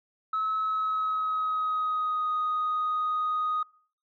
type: tone with pitch glide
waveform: sine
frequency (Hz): 1292 to 1245.1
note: E6 to D#6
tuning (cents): -35 to +1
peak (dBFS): -24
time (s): 0.33-3.63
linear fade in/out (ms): 5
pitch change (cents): -64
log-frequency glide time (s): 0.57-2.29
effects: noise-tail reverb RT60 0.5 s tail -25 dB re dry + tanh soft clip ceiling -22 dBFS